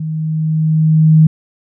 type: tone with level ramp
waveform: sine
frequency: 157.3 Hz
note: D#3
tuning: 19 cents sharp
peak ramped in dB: -18 to -3 dBFS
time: 0-1.27 s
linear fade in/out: 5 ms
effects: none